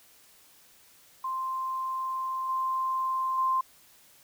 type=tone with level steps; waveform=sine; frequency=1046.5 Hz; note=C6; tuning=in tune; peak=-29 / -26 / -23 dBFS; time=1.24-3.61 s; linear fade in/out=5 ms; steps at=2.49 / 3.38 s; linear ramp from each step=2 ms; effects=white hiss -58 dBFS RMS until 4.23 s